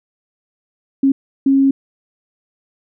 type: tone bursts at uneven times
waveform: sine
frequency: 272.1 Hz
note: C#4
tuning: 32 cents flat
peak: -9 dBFS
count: 2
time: 1.03-1.12 / 1.46-1.71 s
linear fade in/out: 5 ms
effects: none